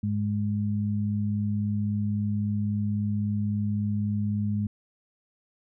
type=tone pair together; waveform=sine; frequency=103.7 / 207.4 Hz; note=G#2 / G#3; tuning=-2 / -2 cents; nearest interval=octave; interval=1200 cents; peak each=-27 dBFS; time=0.03-4.67 s; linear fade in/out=5 ms; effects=none